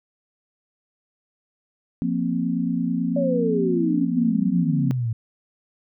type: chord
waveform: sine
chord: F suspended fourth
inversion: none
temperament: just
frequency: 174.61 / 232.8 / 261.9 Hz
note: F3 / Bb3 / C4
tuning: 0 / -2 / +2 cents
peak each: -25 dBFS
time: 2.02-4.91 s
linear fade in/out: 0 ms
type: exponential sweep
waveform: sine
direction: down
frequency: 580 to 110 Hz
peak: -21 dBFS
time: 3.16-5.13 s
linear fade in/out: 5 ms
effects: none